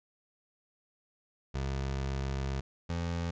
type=tone pair in turn; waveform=25% pulse; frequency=67.5 / 85.04 Hz; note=C#2 / F2; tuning=-45 / -46 cents; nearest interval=major third; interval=399 cents; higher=second; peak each=-28 dBFS; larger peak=neither; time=1.54-2.61 / 2.89-3.31 s; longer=first; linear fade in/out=10 ms; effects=resampled to 16000 Hz